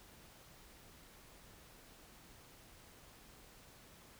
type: silence
effects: pink hiss -60 dBFS RMS until 4.19 s